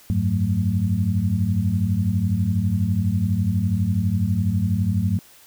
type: tone cluster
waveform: sine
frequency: 90.8 / 102.9 / 183.6 / 220.9 Hz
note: F#2 / G#2 / F#3 / A3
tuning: -32 / -16 / -13 / +7 cents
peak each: -25 / -21 / -24 / -27 dBFS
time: 0.1-5.19 s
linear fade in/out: 0 ms
effects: white hiss -50 dBFS RMS until 5.46 s